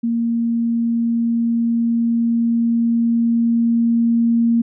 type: tone with level ramp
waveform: sine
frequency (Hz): 232.4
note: A#3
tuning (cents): -5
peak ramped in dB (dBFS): -16 to -12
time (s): 0.03-4.62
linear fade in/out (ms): 10
effects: none